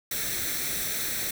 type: noise with comb filter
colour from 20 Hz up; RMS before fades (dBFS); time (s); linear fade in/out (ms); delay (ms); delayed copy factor
white; -30; 0.11-1.31; 5; 0.51; +0.65
effects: none